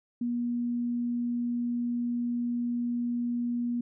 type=tone; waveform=sine; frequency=240 Hz; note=B3; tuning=49 cents flat; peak=-27 dBFS; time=0.21-3.81 s; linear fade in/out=5 ms; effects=none